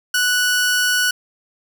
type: tone pair together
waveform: sawtooth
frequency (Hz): 1480 / 5580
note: F#6 / F8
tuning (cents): 0 / -2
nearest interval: octave + major seventh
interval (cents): 2298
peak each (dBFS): -12 / -23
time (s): 0.14-1.11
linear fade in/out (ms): 5
effects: none